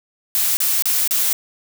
blue noise bursts, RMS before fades -18 dBFS, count 4, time 0.35-1.329 s, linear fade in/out 0 ms, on 220 ms, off 33 ms, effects none

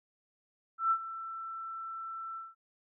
sine tone with ADSR envelope, 1335 Hz, E6, 22 cents sharp, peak -23 dBFS, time 0.78-2.55 s, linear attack 130 ms, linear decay 67 ms, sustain -15 dB, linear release 190 ms, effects none

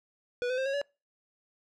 square tone with pitch steps, 489.7 / 508.4 / 527.9 / 548.1 / 569.1 Hz, B4 / C5 / C5 / C#5 / C#5, -15 / -50 / +15 / -20 / +45 cents, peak -29 dBFS, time 0.42-0.815 s, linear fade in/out 0 ms, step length 79 ms, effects noise-tail reverb RT60 0.3 s tail -26 dB re dry + low-pass 4000 Hz 12 dB/octave

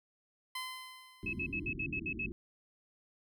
15% pulse tone with exponential decay, 1028 Hz, C6, 31 cents flat, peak -30 dBFS, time 0.55-1.7 s, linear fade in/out 5 ms, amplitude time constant 250 ms
white low-pass noise, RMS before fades -42 dBFS, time 1.23-2.32 s, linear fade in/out 0 ms, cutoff 370 Hz, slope 96 dB/octave
sine tone bursts, 2587 Hz, E7, 33 cents flat, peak -34 dBFS, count 8, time 1.26-2.262 s, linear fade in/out 5 ms, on 71 ms, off 62 ms
effects none

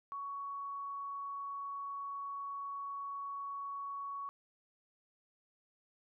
sine tone, 1118 Hz, C#6, 14 cents sharp, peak -39 dBFS, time 0.12-4.29 s, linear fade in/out 0 ms, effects none

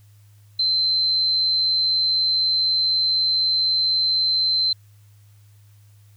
sine tone, 4092 Hz, C8, 39 cents flat, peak -17 dBFS, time 0.59-4.73 s, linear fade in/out 5 ms, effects added 103 Hz sine -48 dBFS peak until 6.16 s + white hiss -62 dBFS RMS until 6.16 s

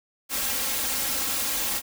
white noise with comb filter, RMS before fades -27 dBFS, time 0.29-1.82 s, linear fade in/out 50 ms, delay 3.7 ms, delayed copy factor +0.7, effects none

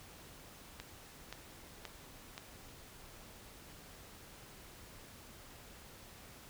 click train, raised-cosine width 0.2 ms, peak -26 dBFS, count 4, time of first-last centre 0.8-2.379 s, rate 1.9 Hz, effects pink hiss -55 dBFS RMS until 6.49 s

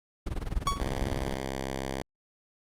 brown noise with tremolo, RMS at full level -29 dBFS, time 0.26-1.37 s, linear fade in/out 10 ms, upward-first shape sine, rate 20 Hz, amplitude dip 90%
45% pulse tone with exponential decay, 1121 Hz, C#6, 19 cents sharp, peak -22 dBFS, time 0.67-0.89 s, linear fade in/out 1 ms, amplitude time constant 47 ms
5% pulse tone, 66.7 Hz, C2, 34 cents sharp, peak -21 dBFS, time 0.8-2.02 s, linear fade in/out 0 ms
effects low-pass 12000 Hz 12 dB/octave + Opus 48 kbps

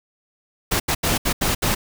pink noise bursts at uneven times, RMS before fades -20 dBFS, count 6, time 0.71-0.8 / 0.88-0.95 / 1.03-1.18 / 1.25-1.33 / 1.41-1.55 / 1.62-1.75 s, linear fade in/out 10 ms, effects none

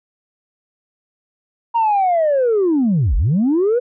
sine linear two-way sweep, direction down then up, 945 to 38.94 to 505 Hz, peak -11 dBFS, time 1.74-3.8 s, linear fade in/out 20 ms, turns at 3.16 s, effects tanh soft clip ceiling -10 dBFS

